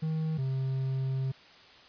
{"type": "tone pair in turn", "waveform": "triangle", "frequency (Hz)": [158.3, 132.79], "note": ["D#3", "C3"], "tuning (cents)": [30, 26], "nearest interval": "minor third", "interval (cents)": 304, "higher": "first", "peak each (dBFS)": -26, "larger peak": "neither", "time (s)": [[0.02, 0.38], [0.38, 1.32]], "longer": "second", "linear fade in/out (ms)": 10, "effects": ["white hiss -54 dBFS RMS until 1.88 s", "resampled to 11025 Hz"]}